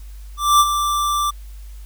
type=tone with ADSR envelope; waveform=square; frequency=1174.7 Hz; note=D6; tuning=in tune; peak=-9 dBFS; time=0.37-1.31 s; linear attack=230 ms; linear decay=44 ms; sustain=-9 dB; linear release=14 ms; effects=added 50 Hz sine -33 dBFS peak until 1.85 s + white hiss -52 dBFS RMS until 1.85 s